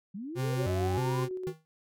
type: linear sweep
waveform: sine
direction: up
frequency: 178.8 to 1046.5 Hz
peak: -36 dBFS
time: 0.14-1.24 s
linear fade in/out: 10 ms
type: tone with vibrato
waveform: 40% pulse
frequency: 110 Hz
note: A2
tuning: in tune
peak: -28 dBFS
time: 0.35-1.29 s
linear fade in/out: 50 ms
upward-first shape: square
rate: 1.6 Hz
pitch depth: 290 cents each way
type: tone with tremolo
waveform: sine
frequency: 370 Hz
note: F#4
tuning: in tune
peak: -32 dBFS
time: 0.56-1.53 s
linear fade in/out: 20 ms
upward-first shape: square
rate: 8 Hz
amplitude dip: 35%
type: tone with exponential decay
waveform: square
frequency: 158.6 Hz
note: D#3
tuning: 33 cents sharp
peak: -33 dBFS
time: 1.47-1.65 s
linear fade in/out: 0 ms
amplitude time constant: 37 ms
effects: none